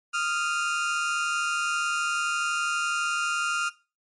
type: tone pair together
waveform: 30% pulse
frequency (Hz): 1240.1 / 1392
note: D#6 / F6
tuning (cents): -6 / -6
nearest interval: major second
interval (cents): 200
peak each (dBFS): -28 / -23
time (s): 0.13-3.7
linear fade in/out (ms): 20
effects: noise-tail reverb RT60 0.3 s tail -19 dB re dry + MP3 48 kbps